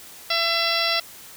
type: harmonic tone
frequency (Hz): 672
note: E5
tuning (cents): +33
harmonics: 1 / 2 / 3 / 4 / 5 / 6 / 7 / 8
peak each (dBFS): -28 / -28 / -28 / -28 / -28 / -28 / -28 / -28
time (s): 0.3-1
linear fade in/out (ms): 5
effects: white hiss -43 dBFS RMS until 1.36 s